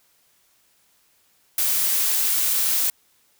blue noise, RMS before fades -21 dBFS, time 1.58-2.9 s, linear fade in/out 2 ms, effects white hiss -62 dBFS RMS until 3.39 s

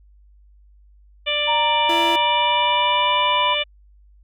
harmonic tone, 590 Hz, D5, 8 cents sharp, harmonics 1 / 2 / 3 / 4 / 5 / 6, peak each -26 / -33 / -33 / -24 / -23 / -26 dBFS, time 1.26-3.64 s, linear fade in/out 20 ms
sine tone with pitch glide, 932.3 to 993.5 Hz, A#5 to B5, 0 to +10 cents, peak -18 dBFS, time 1.47-3.55 s, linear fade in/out 20 ms, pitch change +110 cents, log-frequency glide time 1.83-3.18 s
30% pulse tone, 336.6 Hz, E4, 36 cents sharp, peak -21 dBFS, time 1.89-2.16 s, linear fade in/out 5 ms
effects added 50 Hz sine -48 dBFS peak until 4.23 s

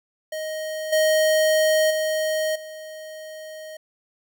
square tone with level steps, 625 Hz, D#5, 8 cents sharp, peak -28 / -17 / -22 / -36 dBFS, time 0.32-3.77 s, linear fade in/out 5 ms, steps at 0.92 / 1.9 / 2.55 s, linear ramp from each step 10 ms, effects none

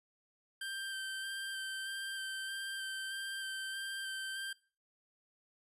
25% pulse tone with vibrato, 1568 Hz, G6, in tune, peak -35 dBFS, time 0.61-4.53 s, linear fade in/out 5 ms, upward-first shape square, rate 1.6 Hz, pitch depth 12 cents each way, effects noise-tail reverb RT60 0.4 s tail -21 dB re dry + resampled to 32000 Hz

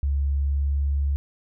sine tone with pitch glide, 70 to 70.41 Hz, C#2 to C#2, +18 to +28 cents, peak -20 dBFS, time 0.03-1.16 s, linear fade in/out 0 ms, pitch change +10 cents, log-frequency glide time 0.38-0.75 s, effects none

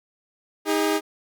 sawtooth tone pair together, 314.4 / 406.4 Hz, D#4 / G#4, +18 / -38 cents, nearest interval major third, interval 444 cents, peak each -19 dBFS, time 0.65-1.01 s, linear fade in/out 50 ms, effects none

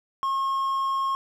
triangle tone, 1081 Hz, C#6, 44 cents flat, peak -21 dBFS, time 0.23-1.15 s, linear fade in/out 0 ms, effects none

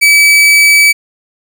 40% pulse tone, 2294 Hz, D7, 41 cents flat, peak -3 dBFS, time 0.01-0.93 s, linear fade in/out 20 ms, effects none

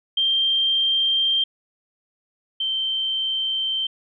sine tone pair in turn, 3168 / 3119 Hz, G7 / G7, +18 / -9 cents, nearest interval unison, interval 27 cents, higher first, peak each -17 / -21 dBFS, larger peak first, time 0.17-1.44 / 2.6-3.87 s, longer neither, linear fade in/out 5 ms, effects none

